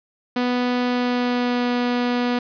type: tone with pitch glide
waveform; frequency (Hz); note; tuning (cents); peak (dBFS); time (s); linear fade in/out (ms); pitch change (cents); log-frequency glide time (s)
sawtooth; 246.9 to 244.3; B3 to B3; 0 to -19; -15; 0.36-2.39; 5; -19; 0.83-1.68
effects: resampled to 11025 Hz + 8-bit